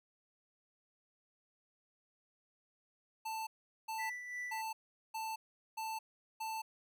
square tone bursts, 885 Hz, A5, 10 cents sharp, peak -39 dBFS, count 6, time 3.25-6.62 s, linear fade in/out 10 ms, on 220 ms, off 410 ms
triangle tone with tremolo, 1974 Hz, B6, 1 cent flat, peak -37 dBFS, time 3.98-4.62 s, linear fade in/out 20 ms, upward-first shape sine, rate 2.9 Hz, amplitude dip 50%
effects none

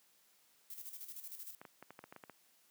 violet noise with tremolo, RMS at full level -47 dBFS, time 0.7-1.55 s, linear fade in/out 2 ms, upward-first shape square, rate 13 Hz, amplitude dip 60%
clicks, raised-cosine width 0.5 ms, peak -35 dBFS, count 10, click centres 1.615 / 1.652 / 1.826 / 1.906 / 1.991 / 2.04 / 2.125 / 2.163 / 2.238 / 2.297 s
effects white hiss -70 dBFS RMS until 2.7 s + high-pass 150 Hz 12 dB/octave

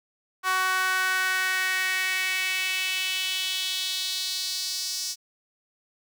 sawtooth tone with high-pass filter sweep, 374.1 Hz, F#4, 19 cents sharp, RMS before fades -27 dBFS, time 0.43-5.16 s, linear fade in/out 50 ms, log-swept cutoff 1200 to 5400 Hz, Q 3.1, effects none

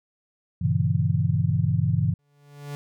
sine chord, G diminished seventh, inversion none, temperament equal with one note detuned, 98 / 118.37 / 138.59 / 164.81 Hz, G2 / Bb2 / Db3 / Fb3, 0 / +27 / 0 / 0 cents, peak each -25 dBFS, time 0.61-2.14 s, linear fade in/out 10 ms
45% pulse tone with exponential growth, 144 Hz, D3, 34 cents flat, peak -30 dBFS, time 2.19-2.75 s, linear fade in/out 0 ms, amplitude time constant 120 ms
effects none

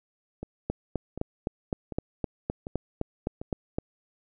two click trains, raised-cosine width 2 ms, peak -14 / -22 dBFS, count 13 / 5, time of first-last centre 0.7-3.785 / 0.43-3.415 s, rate 3.89 / 1.34 Hz, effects none

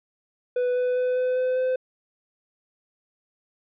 triangle tone with pitch steps, 495.4 / 498.8 / 502.3 / 505.8 / 509.3 / 512.9 Hz, B4 / B4 / B4 / B4 / C5 / C5, +5 / +17 / +29 / +41 / -47 / -35 cents, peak -19 dBFS, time 0.56-1.76 s, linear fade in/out 5 ms, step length 200 ms, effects resampled to 8000 Hz

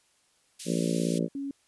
white high-pass noise, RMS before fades -39 dBFS, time 0.59-1.19 s, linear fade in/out 10 ms, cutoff 2500 Hz, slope 24 dB/octave
harmonic tone, 57.2 Hz, A#1, 32 cents flat, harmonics 3 / 4 / 5 / 6 / 7 / 8 / 9 / 10, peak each -29 / -31 / -33 / -35 / -36 / -37 / -38 / -39 dBFS, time 0.65-1.29 s, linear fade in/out 50 ms
sine tone, 277.8 Hz, C#4, 4 cents sharp, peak -31 dBFS, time 1.35-1.51 s, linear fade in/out 2 ms
effects white hiss -67 dBFS RMS until 1.67 s + resampled to 24000 Hz

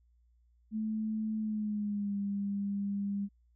sine tone with pitch glide, 217.5 to 200.6 Hz, A3 to G3, -20 to +40 cents, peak -31 dBFS, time 0.71-3.29 s, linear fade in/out 50 ms, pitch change -140 cents, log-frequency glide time 1.38-2.16 s, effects added 59 Hz sine -64 dBFS peak until 3.55 s

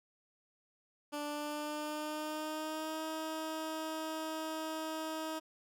15% pulse tone with pitch glide, 293.7 to 316.6 Hz, D4 to D#4, 0 to +30 cents, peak -31 dBFS, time 1.12-5.4 s, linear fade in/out 20 ms, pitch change +130 cents, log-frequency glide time 1.23-3.04 s, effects none

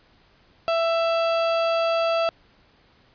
35% pulse tone, 664 Hz, E5, 12 cents sharp, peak -18 dBFS, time 0.68-2.29 s, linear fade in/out 0 ms, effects pink hiss -58 dBFS RMS until 3.14 s + resampled to 11025 Hz

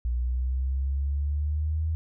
sine exponential sweep, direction up, 59.5 to 80.6 Hz, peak -24 dBFS, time 0.05-1.95 s, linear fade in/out 0 ms, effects none

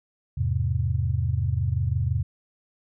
sine chord, E augmented, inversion none, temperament just, 82.41 / 103.01 / 128.76 Hz, E2 / G#2 / B#2, 0 / -14 / -27 cents, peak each -26 dBFS, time 0.37-2.23 s, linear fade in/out 10 ms, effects none

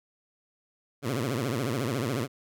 15% pulse tone with vibrato, 125.8 Hz, B2, 32 cents sharp, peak -21 dBFS, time 1.02-2.28 s, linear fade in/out 50 ms, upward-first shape triangle, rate 14 Hz, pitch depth 290 cents each way, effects none

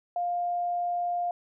sine tone, 703 Hz, F5, 11 cents sharp, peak -26 dBFS, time 0.16-1.31 s, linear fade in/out 2 ms, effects none

